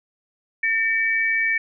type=tone pair together; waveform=sine; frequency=1807.1 / 2284 Hz; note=A6 / D7; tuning=+46 / -49 cents; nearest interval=major third; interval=405 cents; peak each=-21 dBFS; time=0.63-1.58 s; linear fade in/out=5 ms; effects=none